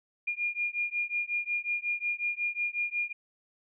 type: beating tone pair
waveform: sine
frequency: 2416 / 2421.5 Hz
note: D7 / D#7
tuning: +48 / -48 cents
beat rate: 5.5 Hz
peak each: -32 / -32 dBFS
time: 0.27-3.13 s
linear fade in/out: 10 ms
effects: none